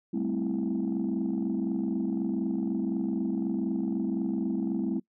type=chord; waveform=sine; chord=A minor seventh; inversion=third; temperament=equal; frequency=196 / 220 / 261.6 / 329.6 Hz; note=G3 / A3 / C4 / E4; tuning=0 / 0 / 0 / 0 cents; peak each=-31 dBFS; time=0.13-5 s; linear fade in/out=10 ms; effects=noise-tail reverb RT60 0.1 s tail -23 dB re dry + tanh soft clip ceiling -21 dBFS

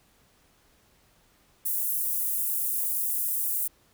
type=high-pass noise; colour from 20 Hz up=pink; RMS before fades=-28 dBFS; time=1.65-3.68 s; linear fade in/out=10 ms; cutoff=11000 Hz; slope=24 dB/octave; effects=pink hiss -63 dBFS RMS until 3.93 s

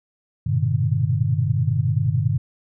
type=tone cluster; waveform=sine; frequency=99.1 / 116.3 / 126.8 / 150.6 Hz; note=G2 / A#2 / B2 / D3; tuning=+19 / -4 / +46 / +44 cents; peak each=-23 dBFS; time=0.46-2.38 s; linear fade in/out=10 ms; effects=none

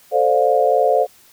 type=chord; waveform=sine; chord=D minor seventh; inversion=second; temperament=equal with one note detuned; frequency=440 / 523.3 / 587.3 / 709.8 Hz; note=A4 / C5 / D5 / F5; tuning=0 / 0 / 0 / +28 cents; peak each=-19 / -17 / -19 / -17 dBFS; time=0.11-1.07 s; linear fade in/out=50 ms; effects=white hiss -50 dBFS RMS until 1.32 s

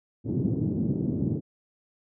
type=band-pass noise; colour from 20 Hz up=pink; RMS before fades=-27 dBFS; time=0.24-1.41 s; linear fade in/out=50 ms; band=110 to 330 Hz; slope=24 dB/octave; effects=none

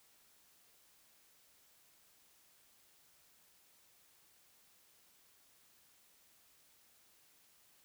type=silence; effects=white hiss -68 dBFS RMS until 7.84 s

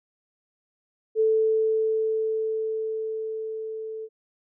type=tone with level ramp; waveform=sine; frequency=440 Hz; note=A4; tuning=in tune; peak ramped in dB=-17 to -32 dBFS; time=1.15-4.09 s; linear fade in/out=50 ms; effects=none

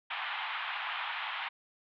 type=band-pass noise; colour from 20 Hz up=pink; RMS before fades=-37 dBFS; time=0.1-1.49 s; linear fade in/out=10 ms; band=800 to 3400 Hz; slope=48 dB/octave; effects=none

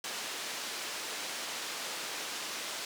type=band-pass noise; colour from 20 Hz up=white; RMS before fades=-39 dBFS; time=0.04-2.85 s; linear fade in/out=2 ms; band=280 to 5900 Hz; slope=12 dB/octave; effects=none

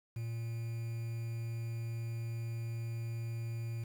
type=tone with quantisation; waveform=triangle; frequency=115.3 Hz; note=A#2; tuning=19 cents flat; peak=-34 dBFS; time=0.16-3.84 s; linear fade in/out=5 ms; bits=9; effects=none

